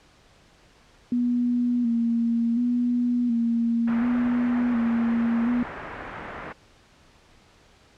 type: tone with vibrato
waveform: sine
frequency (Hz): 237.7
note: A#3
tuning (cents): +34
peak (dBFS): -20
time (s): 1.12-5.63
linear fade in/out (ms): 2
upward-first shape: square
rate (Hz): 0.69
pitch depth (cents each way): 39
type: low-pass noise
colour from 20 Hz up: white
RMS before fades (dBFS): -37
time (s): 3.87-6.53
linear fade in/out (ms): 10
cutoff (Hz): 1800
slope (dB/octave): 24
effects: pink hiss -56 dBFS RMS until 7.97 s + low-pass 6000 Hz 12 dB/octave